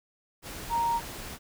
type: tone in noise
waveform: sine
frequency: 932.3 Hz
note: A#5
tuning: in tune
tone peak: -24 dBFS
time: 0.69-1.01 s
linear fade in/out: 50 ms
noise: pink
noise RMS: -40 dBFS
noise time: 0.42-1.39 s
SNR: +13 dB
effects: none